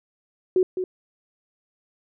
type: tone with echo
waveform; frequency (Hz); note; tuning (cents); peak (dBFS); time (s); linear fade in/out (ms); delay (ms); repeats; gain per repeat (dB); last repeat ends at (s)
sine; 369.4; F#4; -3; -15; 0.56-0.63; 2; 210; 1; -8; 0.84
effects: none